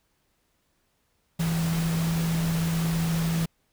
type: tone in noise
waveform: sine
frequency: 164.81 Hz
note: E3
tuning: in tune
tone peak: -23 dBFS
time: 1.39-3.46 s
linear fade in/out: 10 ms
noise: pink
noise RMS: -34 dBFS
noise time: 1.39-3.46 s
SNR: +8 dB
effects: pink hiss -71 dBFS RMS until 3.72 s